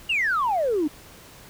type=exponential sweep; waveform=sine; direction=down; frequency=2930 to 282.3 Hz; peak=-19 dBFS; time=0.09-0.88 s; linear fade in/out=10 ms; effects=tanh soft clip ceiling -16 dBFS + pink hiss -47 dBFS RMS until 1.49 s